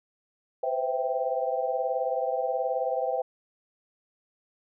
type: chord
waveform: sine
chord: C major seventh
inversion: third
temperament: equal with one note detuned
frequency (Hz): 504.6 / 523.3 / 659.3 / 784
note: B4 / C5 / E5 / G5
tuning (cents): +37 / 0 / 0 / 0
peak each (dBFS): -31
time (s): 0.63-3.22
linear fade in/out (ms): 5
effects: none